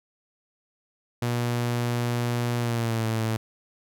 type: tone with pitch glide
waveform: sawtooth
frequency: 120 to 111.96 Hz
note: B2 to A2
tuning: -49 to +31 cents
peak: -20 dBFS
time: 1.22-3.37 s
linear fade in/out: 5 ms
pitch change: -120 cents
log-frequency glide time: 2.58-3.06 s
effects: none